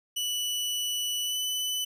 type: tone with pitch glide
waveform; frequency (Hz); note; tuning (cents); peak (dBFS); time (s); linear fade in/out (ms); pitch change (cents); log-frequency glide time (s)
sawtooth; 2960 to 2996; F#7 to F#7; 0 to +21; -25; 0.16-1.85; 10; +21; 1.22-1.38
effects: none